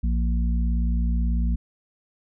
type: harmonic tone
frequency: 58.27 Hz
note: A#1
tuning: in tune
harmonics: 1 / 3 / 4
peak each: -20 / -30 / -32 dBFS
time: 0.03-1.56 s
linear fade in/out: 10 ms
effects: none